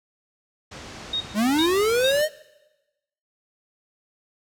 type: low-pass noise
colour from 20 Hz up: pink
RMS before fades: -39 dBFS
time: 0.71-2.22 s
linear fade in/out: 10 ms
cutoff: 7000 Hz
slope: 24 dB/octave
type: tone bursts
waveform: sine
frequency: 3729 Hz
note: A#7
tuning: in tune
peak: -22 dBFS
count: 3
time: 1.13-2.115 s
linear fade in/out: 5 ms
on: 75 ms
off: 380 ms
type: linear sweep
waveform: square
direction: up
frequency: 196 to 631 Hz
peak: -19 dBFS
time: 1.34-2.29 s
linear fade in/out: 50 ms
effects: noise-tail reverb RT60 1.0 s tail -19 dB re dry + high-pass 60 Hz 12 dB/octave